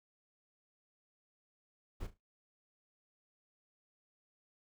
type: noise with echo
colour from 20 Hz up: brown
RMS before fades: -41 dBFS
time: 2-2.07 s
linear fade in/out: 10 ms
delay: 36 ms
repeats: 3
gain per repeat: -12 dB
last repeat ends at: 2.178 s
effects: noise-tail reverb RT60 0.2 s tail -22 dB re dry